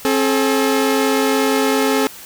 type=tone pair together; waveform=sawtooth; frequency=267.8 / 430 Hz; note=C4 / A4; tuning=+40 / -40 cents; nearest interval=minor sixth; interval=820 cents; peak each=-13 dBFS; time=0.05-2.07 s; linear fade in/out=0 ms; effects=white hiss -37 dBFS RMS until 2.25 s